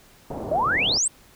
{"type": "low-pass noise", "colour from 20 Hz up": "white", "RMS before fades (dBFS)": -32, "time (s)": [0.3, 0.98], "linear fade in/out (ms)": 5, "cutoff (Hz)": 720, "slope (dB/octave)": 24}
{"type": "exponential sweep", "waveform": "sine", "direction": "up", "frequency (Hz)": [573, 8630], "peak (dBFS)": -19, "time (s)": [0.51, 1.08], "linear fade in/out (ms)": 5}
{"effects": ["pink hiss -53 dBFS RMS until 1.35 s"]}